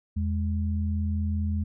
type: tone pair together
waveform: sine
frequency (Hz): 82.95 / 207.7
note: E2 / G#3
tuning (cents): +11 / 0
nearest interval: octave + major third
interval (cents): 1589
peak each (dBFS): -25 / -31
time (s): 0.16-1.64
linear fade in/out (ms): 10
effects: none